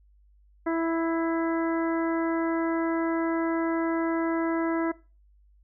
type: harmonic tone with a mistuned harmonic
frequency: 329.6 Hz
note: E4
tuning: in tune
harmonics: 1 / 2 / 3 / 4 / 5 / 6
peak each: -25 / -31 / -35 / -37 / -39 / -41 dBFS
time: 0.66-4.92 s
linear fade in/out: 10 ms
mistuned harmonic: 6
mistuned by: +23 cents
effects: noise-tail reverb RT60 0.3 s tail -19 dB re dry + added 50 Hz sine -56 dBFS peak until 5.63 s